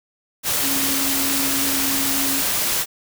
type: tone in noise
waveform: sine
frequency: 273.8 Hz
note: C#4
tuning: 21 cents flat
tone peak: -26 dBFS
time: 0.61-2.43 s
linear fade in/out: 50 ms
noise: white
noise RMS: -21 dBFS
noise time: 0.43-2.86 s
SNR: -8 dB
effects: none